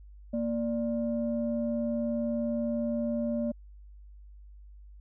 sine tone pair together, 233.1 / 587.4 Hz, A#3 / D5, 0 / 0 cents, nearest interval octave + major third, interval 1600 cents, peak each -28 / -32 dBFS, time 0.33-3.52 s, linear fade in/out 10 ms, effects tanh soft clip ceiling -20 dBFS + added 50 Hz sine -47 dBFS peak until 5 s

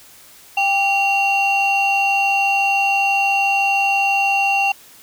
sine tone pair together, 791 / 2753 Hz, G5 / F7, +15 / -25 cents, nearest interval octave + minor seventh, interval 2160 cents, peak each -15 dBFS, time 0.57-4.72 s, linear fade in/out 5 ms, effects tanh soft clip ceiling -11 dBFS + white hiss -45 dBFS RMS until 5.02 s

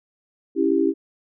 sine chord, C# diminished, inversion none, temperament equal with one note detuned, 277.2 / 329.6 / 394.5 Hz, C#4 / E4 / G4, 0 / 0 / +11 cents, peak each -22 / -20 / -21 dBFS, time 0.55-0.94 s, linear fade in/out 50 ms, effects none

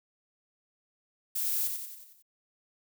violet noise with echo, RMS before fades -31 dBFS, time 1.35-1.68 s, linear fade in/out 10 ms, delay 91 ms, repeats 6, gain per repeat -5 dB, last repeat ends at 2.226 s, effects none

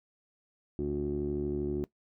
15% pulse tone with low-pass filter, 72.7 Hz, D2, 17 cents flat, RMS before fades -32 dBFS, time 0.79-1.84 s, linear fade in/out 0 ms, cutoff 360 Hz, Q 8.2, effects noise-tail reverb RT60 0.1 s tail -19 dB re dry

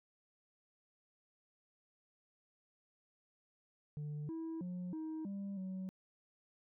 sine tone with pitch steps, 148.6 / 325.4 / 179.6 / 316 / 198.2 / 187.9 Hz, D3 / E4 / F3 / D#4 / G3 / F#3, +21 / -22 / +49 / +27 / +19 / +27 cents, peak -37 dBFS, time 3.97-5.89 s, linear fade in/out 0 ms, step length 320 ms, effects tanh soft clip ceiling -39 dBFS

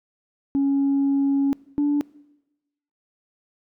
sine tone pair in turn, 277.2 / 290.3 Hz, C#4 / D4, 0 / -20 cents, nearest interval minor second, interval 80 cents, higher second, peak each -16 dBFS, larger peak neither, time 0.55-1.53 / 1.78-2.01 s, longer first, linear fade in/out 0 ms, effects noise-tail reverb RT60 1.0 s tail -23 dB re dry + tanh soft clip ceiling -15 dBFS

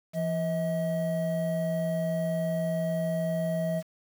triangle tone pair together, 169.38 / 639 Hz, E3 / D#5, +47 / +46 cents, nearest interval octave + major seventh, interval 2299 cents, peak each -27 dBFS, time 0.13-3.83 s, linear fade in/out 50 ms, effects 8-bit

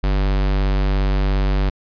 square tone, 48.59 Hz, G1, 15 cents flat, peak -16 dBFS, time 0.03-1.7 s, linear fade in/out 10 ms, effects resampled to 11025 Hz

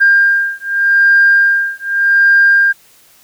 sine beating tone pair, 1600 / 1600.84 Hz, G6 / G6, +35 / +36 cents, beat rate 0.84 Hz, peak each -10 dBFS, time 0-2.73 s, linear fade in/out 20 ms, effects tanh soft clip ceiling 0 dBFS + white hiss -47 dBFS RMS until 3.23 s

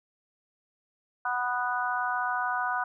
harmonic tone, 246.9 Hz, B3, in tune, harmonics 3 / 4 / 5 / 6, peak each -32 / -32 / -33 / -31 dBFS, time 1.25-2.84 s, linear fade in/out 5 ms, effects none

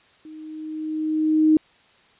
sine tone with level ramp, 311.5 Hz, D#4, 2 cents sharp, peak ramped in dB -38 to -11 dBFS, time 0.25-1.57 s, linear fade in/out 2 ms, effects white hiss -56 dBFS RMS until 2.19 s + resampled to 8000 Hz

